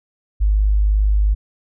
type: tone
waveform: sine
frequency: 51.3 Hz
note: G#1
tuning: 21 cents flat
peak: -12 dBFS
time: 0.4-1.35 s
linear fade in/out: 20 ms
effects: none